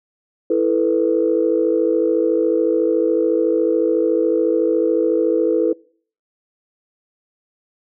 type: chord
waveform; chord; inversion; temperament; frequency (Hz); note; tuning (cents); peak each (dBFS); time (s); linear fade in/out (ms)
sine; E suspended fourth; none; equal; 329.6 / 440 / 493.9; E4 / A4 / B4; 0 / 0 / 0; -18; 0.5-5.73; 5
effects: noise-tail reverb RT60 0.5 s tail -24 dB re dry + tanh soft clip ceiling -4 dBFS